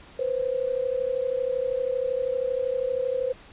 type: tone pair together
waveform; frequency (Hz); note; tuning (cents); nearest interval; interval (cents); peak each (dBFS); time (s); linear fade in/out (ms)
sine; 493.9 / 526.6; B4 / C5; 0 / +11; minor second; 111; -27 / -26; 0.19-3.33; 5
effects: pink hiss -49 dBFS RMS until 3.52 s + resampled to 8000 Hz